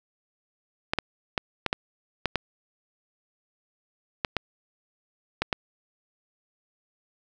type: clicks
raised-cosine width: 0.3 ms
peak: -8 dBFS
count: 11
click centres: 0.935 / 0.987 / 1.378 / 1.663 / 1.729 / 2.257 / 2.357 / 4.248 / 4.367 / 5.42 / 5.528 s
effects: none